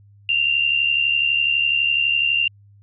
sine tone pair together, 2716 / 2788 Hz, F7 / F7, -49 / -4 cents, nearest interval unison, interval 45 cents, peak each -23 / -17 dBFS, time 0.29-2.48 s, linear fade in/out 2 ms, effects added 101 Hz sine -47 dBFS peak until 2.82 s

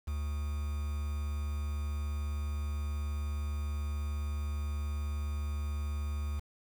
triangle tone with quantisation, 73.42 Hz, D2, in tune, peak -30 dBFS, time 0.07-6.4 s, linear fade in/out 10 ms, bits 8, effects none

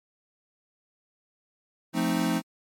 square chord, F dominant seventh, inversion none, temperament equal, 174.61 / 220 / 261.6 / 311.1 Hz, F3 / A3 / C4 / Eb4, 0 / 0 / 0 / 0 cents, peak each -30 dBFS, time 1.93-2.42 s, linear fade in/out 50 ms, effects MP3 64 kbps

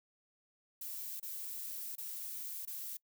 violet noise with dropouts, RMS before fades -43 dBFS, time 0.81-2.97 s, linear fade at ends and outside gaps 5 ms, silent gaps 1.198-1.227 / 1.955-1.98 / 2.653-2.674 s, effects noise-tail reverb RT60 0.1 s tail -24 dB re dry

